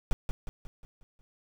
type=noise with echo; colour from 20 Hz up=brown; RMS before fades=-23 dBFS; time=0.11-0.13 s; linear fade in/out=0 ms; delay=180 ms; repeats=6; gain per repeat=-6 dB; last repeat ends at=1.21 s; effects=none